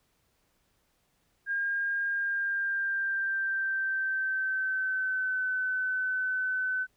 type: tone with pitch glide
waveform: sine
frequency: 1614 to 1514.6 Hz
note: G#6 to F#6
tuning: -50 to +40 cents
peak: -27 dBFS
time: 1.46-6.87 s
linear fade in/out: 50 ms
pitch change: -110 cents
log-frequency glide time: 2.06-5.45 s
effects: pink hiss -72 dBFS RMS until 6.96 s